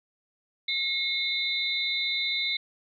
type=tone cluster; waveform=sine; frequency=2163 / 3627 / 3992 Hz; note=C#7 / A#7 / B7; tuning=-43 / -48 / +18 cents; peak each=-30 dBFS; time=0.68-2.57 s; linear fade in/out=5 ms; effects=none